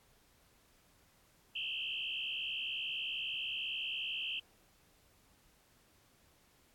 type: tone with frequency modulation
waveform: sine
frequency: 2900 Hz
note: F#7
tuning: 35 cents flat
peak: -36 dBFS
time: 1.55-4.4 s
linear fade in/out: 10 ms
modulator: 69.6 Hz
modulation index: 4.1
effects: pink hiss -68 dBFS RMS until 6.74 s + AAC 64 kbps